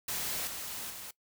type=noise with level steps; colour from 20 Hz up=white; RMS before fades=-35 / -40 / -44 dBFS; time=0.08-1.11 s; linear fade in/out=5 ms; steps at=0.47 / 0.9 s; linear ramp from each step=2 ms; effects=noise-tail reverb RT60 0.1 s tail -20 dB re dry